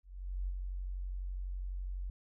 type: tone with ADSR envelope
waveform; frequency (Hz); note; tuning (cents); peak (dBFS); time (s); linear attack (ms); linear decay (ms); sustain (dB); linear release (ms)
sine; 46; F#1; -9; -32; 0.03-2.1; 450; 37; -4; 3
effects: none